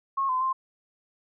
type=tone with pitch steps; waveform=sine; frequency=1087 / 1024 / 1051 Hz; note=C#6 / C6 / C6; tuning=-34 / -38 / +7 cents; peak=-23 dBFS; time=0.17-0.53 s; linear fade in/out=10 ms; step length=120 ms; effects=none